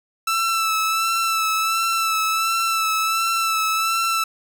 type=tone with vibrato; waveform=sawtooth; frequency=1323 Hz; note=E6; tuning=6 cents sharp; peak=-15 dBFS; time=0.27-4.24 s; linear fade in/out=5 ms; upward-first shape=sine; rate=1.4 Hz; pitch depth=29 cents each way; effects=none